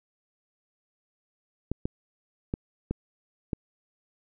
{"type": "clicks", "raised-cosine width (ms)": 3, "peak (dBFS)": -15, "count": 5, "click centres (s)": [1.716, 1.855, 2.539, 2.91, 3.532], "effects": []}